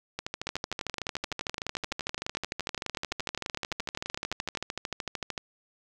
two click trains, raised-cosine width 0.2 ms, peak -15 / -15 dBFS, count 49 / 70, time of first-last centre 0.47-4.573 / 0.19-5.378 s, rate 11.7 / 13.3 Hz, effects none

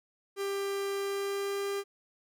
45% pulse tone with pitch glide, 396.2 to 399 Hz, G4 to G4, +18 to +31 cents, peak -31 dBFS, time 0.36-1.84 s, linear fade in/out 50 ms, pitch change +13 cents, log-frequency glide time 0.95-1.69 s, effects none

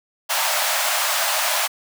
pink high-pass noise, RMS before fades -21 dBFS, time 0.29-1.68 s, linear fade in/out 20 ms, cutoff 580 Hz, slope 96 dB/octave, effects none

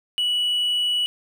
sine tone with hard clipping, 2943 Hz, F#7, 10 cents flat, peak -20 dBFS, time 0.18-1.06 s, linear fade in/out 0 ms, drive 2 dB, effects none

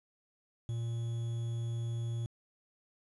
triangle tone with quantisation, 116.54 Hz, A#2, in tune, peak -31 dBFS, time 0.69-2.26 s, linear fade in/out 0 ms, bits 9, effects resampled to 24000 Hz

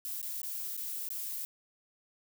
violet noise with dropouts, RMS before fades -38 dBFS, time 0.05-1.45 s, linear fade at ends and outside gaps 0 ms, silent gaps 0.215-0.228 / 0.417-0.432 / 0.767-0.776 / 1.087-1.104 s, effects none

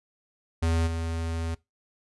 square tone with level steps, 82.41 Hz, E2, in tune, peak -23 / -29 dBFS, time 0.62-1.55 s, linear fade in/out 10 ms, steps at 0.86 s, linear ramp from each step 20 ms, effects noise-tail reverb RT60 0.2 s tail -21 dB re dry + resampled to 24000 Hz

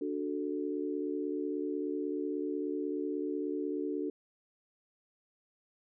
sine chord, D major, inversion none, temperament equal, 293.7 / 370 / 440 Hz, D4 / F#4 / A4, 0 / 0 / 0 cents, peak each -35 / -37 / -38 dBFS, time 0.01-4.1 s, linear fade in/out 5 ms, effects none

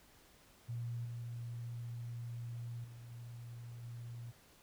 sine tone with level steps, 118.5 Hz, A#2, 29 cents sharp, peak -38 / -41 / -49 / -46 / -44 dBFS, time 0.68-4.32 s, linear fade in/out 20 ms, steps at 1.05 / 2.84 / 3.11 / 3.83 s, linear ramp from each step 5 ms, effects pink hiss -64 dBFS RMS until 4.62 s

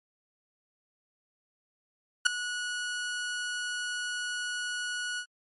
sawtooth tone with ADSR envelope, 1464 Hz, F#6, 19 cents flat, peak -12 dBFS, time 2.25-5.26 s, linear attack 16 ms, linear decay 4 ms, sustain -16 dB, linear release 75 ms, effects MP3 48 kbps

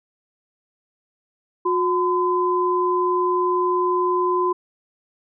sine tone pair together, 361.1 / 1017.2 Hz, F#4 / C6, -42 / -49 cents, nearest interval octave + tritone, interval 1793 cents, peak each -20 dBFS, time 1.65-4.53 s, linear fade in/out 10 ms, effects none

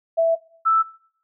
sine tone pair in turn, 660 / 1320 Hz, E5 / E6, +2 / +2 cents, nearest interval octave, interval 1200 cents, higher second, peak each -14 dBFS, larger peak neither, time 0.17-0.36 / 0.65-0.83 s, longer first, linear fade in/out 20 ms, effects noise-tail reverb RT60 0.6 s tail -22 dB re dry

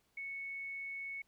sine tone, 2211 Hz, C#7, 5 cents flat, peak -40 dBFS, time 0.17-1.22 s, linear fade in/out 5 ms, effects pink hiss -75 dBFS RMS until 1.27 s

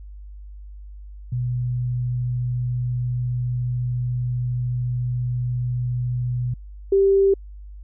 sine tone pair in turn, 123.47 / 392 Hz, B2 / G4, 0 / 0 cents, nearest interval octave + minor sixth, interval 2000 cents, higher second, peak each -21 / -13 dBFS, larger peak second, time 1.32-6.54 / 6.92-7.34 s, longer first, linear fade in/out 5 ms, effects added 50 Hz sine -36 dBFS peak until 7.83 s

